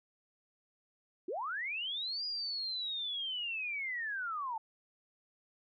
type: linear two-way sweep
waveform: sine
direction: up then down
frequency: 311.1 to 4912 to 856 Hz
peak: -35 dBFS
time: 1.28-4.58 s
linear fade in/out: 5 ms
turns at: 2.25 s
effects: none